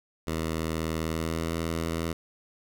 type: tone with pitch glide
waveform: 10% pulse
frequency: 80.4 to 82.33 Hz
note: E2 to E2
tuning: -43 to -2 cents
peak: -20 dBFS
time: 0.27-2.13 s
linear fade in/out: 5 ms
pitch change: +41 cents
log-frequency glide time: 1.01-1.5 s
effects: none